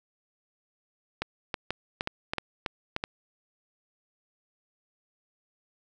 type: clicks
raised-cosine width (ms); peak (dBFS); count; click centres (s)
0.3; -13; 10; 1.22 / 1.542 / 1.706 / 2.009 / 2.074 / 2.335 / 2.383 / 2.662 / 2.964 / 3.039
effects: none